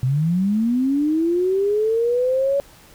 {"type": "linear sweep", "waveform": "sine", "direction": "up", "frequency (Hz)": [123, 565], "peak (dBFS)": -16, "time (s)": [0.03, 2.6], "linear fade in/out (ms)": 0, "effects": ["pink hiss -48 dBFS RMS until 2.94 s"]}